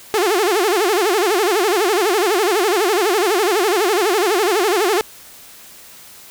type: tone with vibrato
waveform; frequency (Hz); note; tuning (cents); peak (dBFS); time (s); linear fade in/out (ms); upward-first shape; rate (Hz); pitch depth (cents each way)
sawtooth; 392; G4; 0; -10; 0.14-5.01; 0; sine; 12; 220
effects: white hiss -41 dBFS RMS until 6.3 s